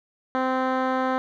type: tone with low-pass filter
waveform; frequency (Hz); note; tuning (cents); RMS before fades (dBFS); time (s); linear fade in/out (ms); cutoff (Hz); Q
10% pulse; 259.4; C4; -15; -24; 0.35-1.18; 0; 1700; 0.7
effects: none